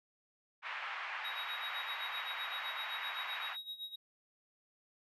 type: band-pass noise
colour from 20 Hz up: white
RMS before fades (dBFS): -42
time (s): 0.62-3.57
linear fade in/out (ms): 50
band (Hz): 850 to 2400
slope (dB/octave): 24
type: tone with tremolo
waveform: triangle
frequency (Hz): 3799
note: A#7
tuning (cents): +32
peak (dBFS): -38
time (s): 1.24-3.96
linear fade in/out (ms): 10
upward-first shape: sine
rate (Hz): 7.8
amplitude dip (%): 80
effects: none